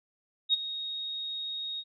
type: tone with ADSR envelope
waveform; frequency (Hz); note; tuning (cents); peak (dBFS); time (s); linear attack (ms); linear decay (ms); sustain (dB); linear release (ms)
sine; 3747; A#7; +8; -19; 0.49-1.84; 44; 20; -14; 50
effects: none